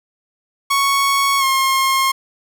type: tone with pitch glide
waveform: sawtooth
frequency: 1108.7 to 1070.9 Hz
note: C#6 to C6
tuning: 0 to +40 cents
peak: -10 dBFS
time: 0.7-2.12 s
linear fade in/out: 10 ms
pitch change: -60 cents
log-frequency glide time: 1.39-1.44 s
effects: none